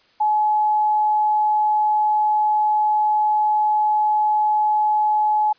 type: tone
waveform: sine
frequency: 850 Hz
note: G#5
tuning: 40 cents sharp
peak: -15 dBFS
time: 0.2-5.53 s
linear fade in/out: 10 ms
effects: white hiss -57 dBFS RMS until 5.58 s + resampled to 11025 Hz